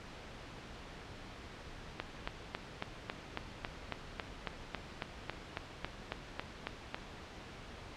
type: click train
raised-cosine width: 0.3 ms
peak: -19 dBFS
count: 19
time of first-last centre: 2-6.945 s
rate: 3.64 Hz
effects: pink hiss -49 dBFS RMS until 7.96 s + low-pass 4000 Hz 12 dB/octave